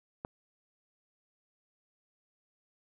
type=click; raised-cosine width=1 ms; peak=-23 dBFS; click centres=0.249 s; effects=none